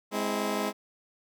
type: chord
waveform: 15% pulse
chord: Ab augmented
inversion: none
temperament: just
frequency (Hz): 207.7 / 259.6 / 324.5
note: Ab3 / C4 / E4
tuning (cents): 0 / -13 / -27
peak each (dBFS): -24 / -28 / -28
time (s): 0.11-0.73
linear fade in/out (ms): 50
effects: none